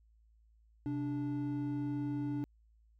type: tone pair together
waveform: triangle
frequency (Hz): 129.8 / 291.4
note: C3 / D4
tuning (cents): -13 / -13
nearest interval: octave + major second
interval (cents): 1400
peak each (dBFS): -37 / -33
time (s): 0.86-2.44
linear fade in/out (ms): 0
effects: added 55 Hz sine -63 dBFS peak until 2.99 s